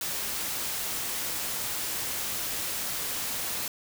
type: noise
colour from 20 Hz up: white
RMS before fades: -32 dBFS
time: 0.01-3.68 s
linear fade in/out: 2 ms
effects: none